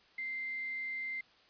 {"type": "tone with quantisation", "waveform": "sine", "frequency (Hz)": 2088, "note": "C7", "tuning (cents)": -4, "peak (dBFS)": -36, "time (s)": [0.18, 1.21], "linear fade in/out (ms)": 5, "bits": 9, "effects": ["white hiss -64 dBFS RMS until 1.49 s", "resampled to 11025 Hz"]}